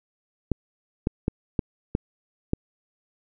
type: clicks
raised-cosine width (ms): 3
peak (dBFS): -9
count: 6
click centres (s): 0.517 / 1.071 / 1.281 / 1.592 / 1.951 / 2.534
effects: none